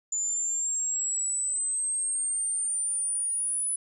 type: exponential sweep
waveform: sine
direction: up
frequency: 7040 to 10010 Hz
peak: -26 dBFS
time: 0.12-3.76 s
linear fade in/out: 5 ms
effects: none